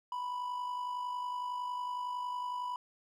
triangle tone with amplitude modulation, 987.8 Hz, B5, in tune, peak -31 dBFS, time 0.12-2.76 s, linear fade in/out 2 ms, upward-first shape sine, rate 50.9 Hz, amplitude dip 45%, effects none

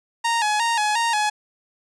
sawtooth tone with vibrato, 885 Hz, A5, 10 cents sharp, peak -15 dBFS, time 0.24-1.3 s, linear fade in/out 10 ms, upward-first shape square, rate 2.8 Hz, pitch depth 83 cents each way, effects resampled to 22050 Hz

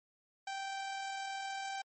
sawtooth tone with amplitude modulation, 781 Hz, G5, 7 cents flat, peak -33 dBFS, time 0.47-1.82 s, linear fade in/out 5 ms, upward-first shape sine, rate 39.9 Hz, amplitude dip 30%, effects MP3 32 kbps

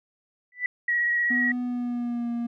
sine tone with exponential growth, 1980 Hz, B6, 4 cents sharp, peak -19 dBFS, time 0.52-0.66 s, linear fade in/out 2 ms, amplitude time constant 29 ms
sine tone with vibrato, 1910 Hz, A#6, 42 cents sharp, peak -21 dBFS, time 0.88-1.52 s, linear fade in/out 5 ms, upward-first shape square, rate 16 Hz, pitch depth 13 cents each way
triangle tone with pitch glide, 246.9 to 236.2 Hz, B3 to A#3, 0 to +23 cents, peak -24 dBFS, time 1.3-2.47 s, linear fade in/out 10 ms, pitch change -77 cents, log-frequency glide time 1.62-2.3 s
effects none

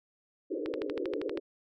pink band-pass noise, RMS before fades -35 dBFS, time 0.5-1.4 s, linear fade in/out 20 ms, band 290 to 540 Hz, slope 96 dB/octave
click train, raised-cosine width 0.3 ms, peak -23 dBFS, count 10, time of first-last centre 0.66-1.374 s, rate 12.6 Hz
effects none

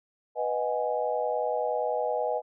sine chord, G# minor seventh, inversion first, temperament equal, 493.9 / 622.3 / 740 / 830.6 Hz, B4 / D#5 / F#5 / G#5, 0 / 0 / 0 / 0 cents, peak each -30 / -30 / -34 / -32 dBFS, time 0.35-2.42 s, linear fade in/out 50 ms, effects none

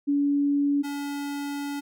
sine / square tone pair in turn, 285 / 285 Hz, C#4 / C#4, +48 / +48 cents, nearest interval unison, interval 0 cents, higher neither, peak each -20 / -30 dBFS, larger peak first, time 0.07-0.83 / 0.83-1.81 s, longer second, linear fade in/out 20 ms, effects none

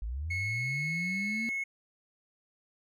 sine linear sweep, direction up, 49.68 to 233.1 Hz, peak -32 dBFS, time 0.02-1.49 s, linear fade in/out 0 ms
triangle tone, 2185 Hz, C#7, 26 cents flat, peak -28 dBFS, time 0.3-1.64 s, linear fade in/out 10 ms
effects tanh soft clip ceiling -26 dBFS

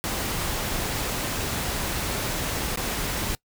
pink noise with dropouts, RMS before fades -28 dBFS, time 0.04-3.35 s, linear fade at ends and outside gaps 0 ms, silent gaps 2.758-2.773 s, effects noise-tail reverb RT60 0.1 s tail -23 dB re dry

